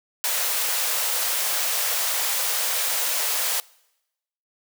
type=high-pass noise; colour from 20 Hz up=white; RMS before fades=-24 dBFS; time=0.24-3.6 s; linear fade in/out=0 ms; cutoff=450 Hz; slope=96 dB/octave; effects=noise-tail reverb RT60 0.9 s tail -24 dB re dry